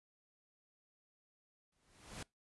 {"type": "noise with exponential growth", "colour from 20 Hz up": "pink", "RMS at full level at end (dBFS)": -44, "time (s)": [1.72, 2.23], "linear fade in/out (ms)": 5, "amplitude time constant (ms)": 110, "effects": ["noise-tail reverb RT60 0.2 s tail -24 dB re dry", "resampled to 24000 Hz"]}